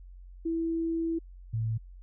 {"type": "tone pair in turn", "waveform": "sine", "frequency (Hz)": [329.6, 112.11], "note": ["E4", "A2"], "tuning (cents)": [0, 33], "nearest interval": "octave + perfect fifth", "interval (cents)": 1867, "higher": "first", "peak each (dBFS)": -27, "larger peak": "neither", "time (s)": [[0.45, 1.19], [1.53, 1.78]], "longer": "first", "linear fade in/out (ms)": 10, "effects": ["added 45 Hz sine -45 dBFS peak until 2.02 s"]}